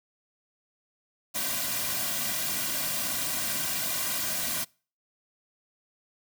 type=noise with comb filter; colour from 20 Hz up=white; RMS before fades=-30 dBFS; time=1.34-4.65 s; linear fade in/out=20 ms; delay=2.3 ms; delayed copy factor=-0.75; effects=noise-tail reverb RT60 0.4 s tail -26 dB re dry